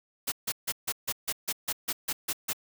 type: noise bursts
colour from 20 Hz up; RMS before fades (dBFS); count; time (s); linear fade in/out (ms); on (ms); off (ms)
white; -30; 12; 0.27-2.532; 10; 51; 150
effects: none